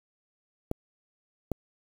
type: clicks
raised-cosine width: 2 ms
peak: -15 dBFS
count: 2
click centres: 0.714 / 1.517 s
effects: 7-bit